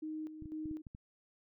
sine tone with tremolo, 311.1 Hz, D#4, in tune, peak -38 dBFS, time 0.02-0.82 s, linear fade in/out 10 ms, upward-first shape square, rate 2 Hz, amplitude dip 60%
clicks, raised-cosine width 5 ms, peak -36 dBFS, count 6, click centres 0.423 / 0.457 / 0.657 / 0.712 / 0.868 / 0.949 s
effects none

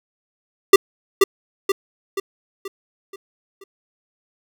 square tone with echo, 392 Hz, G4, in tune, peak -4 dBFS, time 0.73-0.76 s, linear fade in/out 5 ms, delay 480 ms, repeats 6, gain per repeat -6 dB, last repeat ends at 3.64 s, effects none

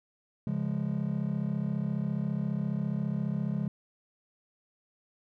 triangle chord, Db major, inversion none, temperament just, 138.59 / 173.24 / 207.9 Hz, Db3 / F3 / Ab3, 0 / -14 / +2 cents, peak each -30 dBFS, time 0.47-3.68 s, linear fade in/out 2 ms, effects tanh soft clip ceiling -21 dBFS

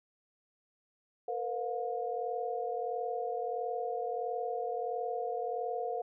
sine tone cluster, 459.5 / 501 / 713 Hz, A#4 / B4 / F5, -25 / +25 / +36 cents, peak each -37 / -38 / -36 dBFS, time 1.28-6.02 s, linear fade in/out 5 ms, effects none

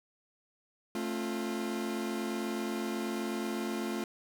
40% pulse chord, F major, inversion first, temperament equal with one note detuned, 220 / 268.1 / 349.2 Hz, A3 / C4 / F4, 0 / +42 / 0 cents, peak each -35 / -39 / -36 dBFS, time 0.95-4.04 s, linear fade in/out 2 ms, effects none

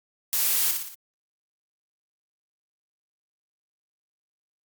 blue noise with echo, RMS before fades -24 dBFS, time 0.33-0.71 s, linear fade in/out 0 ms, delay 59 ms, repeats 4, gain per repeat -5 dB, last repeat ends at 0.946 s, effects Opus 48 kbps

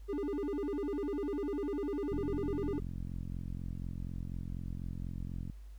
triangle tone with vibrato, 342.1 Hz, F4, 36 cents flat, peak -31 dBFS, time 0.08-2.8 s, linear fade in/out 20 ms, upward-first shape square, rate 10 Hz, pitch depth 280 cents each way
click train, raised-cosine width 5 ms, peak -29 dBFS, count 150, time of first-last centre 2.12-5.499 s, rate 44.1 Hz
effects added 50 Hz sine -46 dBFS peak until 5.78 s + pink hiss -69 dBFS RMS until 5.78 s

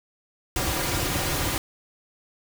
pink noise with comb filter, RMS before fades -26 dBFS, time 0.56-1.58 s, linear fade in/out 2 ms, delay 4.6 ms, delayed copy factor -0.55, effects none

